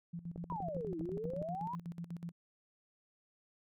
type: tone with tremolo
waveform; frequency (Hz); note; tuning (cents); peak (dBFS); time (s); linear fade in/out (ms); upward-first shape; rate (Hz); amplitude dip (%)
sine; 170.2; F3; -44; -39; 0.13-2.32; 10; square; 8.1; 80
type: click train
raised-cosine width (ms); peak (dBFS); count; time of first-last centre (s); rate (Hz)
2; -32; 14; 0.36-1.417; 12.3
type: exponential two-way sweep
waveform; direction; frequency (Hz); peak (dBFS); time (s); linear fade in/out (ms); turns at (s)
sine; down then up; 1020 to 309.6 to 1020; -38; 0.5-1.75; 0; 0.99
effects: none